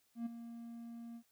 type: tone with ADSR envelope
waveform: triangle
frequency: 233.1 Hz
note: A#3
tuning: in tune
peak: -33 dBFS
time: 0.15-1.23 s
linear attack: 110 ms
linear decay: 13 ms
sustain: -11 dB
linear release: 72 ms
effects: white hiss -75 dBFS RMS until 1.31 s